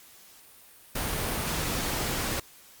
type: noise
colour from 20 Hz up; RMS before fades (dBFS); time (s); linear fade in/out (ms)
pink; -30; 0.95-2.4; 5
effects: white hiss -53 dBFS RMS until 2.8 s + Opus 48 kbps